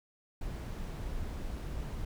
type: noise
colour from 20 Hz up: brown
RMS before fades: -38 dBFS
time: 0.41-2.05 s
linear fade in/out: 5 ms
effects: none